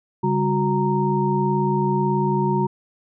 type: tone cluster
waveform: sine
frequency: 141 / 199.3 / 365.9 / 928 Hz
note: C#3 / G3 / F#4 / A#5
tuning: +30 / +29 / -19 / -8 cents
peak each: -23 dBFS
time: 0.23-2.67 s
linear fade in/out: 10 ms
effects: none